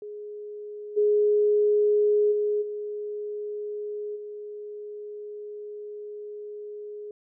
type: tone with level steps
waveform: sine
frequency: 417.6 Hz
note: G#4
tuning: 10 cents sharp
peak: -35 / -18 / -22 / -30 / -35 dBFS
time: 0.02-7.11 s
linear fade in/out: 2 ms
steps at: 0.96 / 2.31 / 2.61 / 4.15 s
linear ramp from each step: 20 ms
effects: none